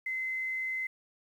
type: tone with quantisation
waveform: sine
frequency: 2055 Hz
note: C7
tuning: 32 cents flat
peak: -31 dBFS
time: 0.06-0.87 s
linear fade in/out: 5 ms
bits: 10
effects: none